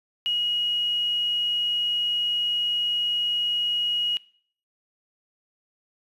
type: tone with quantisation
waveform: sine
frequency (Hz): 2895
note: F#7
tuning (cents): -38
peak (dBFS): -22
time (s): 0.26-4.17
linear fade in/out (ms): 0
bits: 8
effects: noise-tail reverb RT60 0.5 s tail -20 dB re dry + resampled to 32000 Hz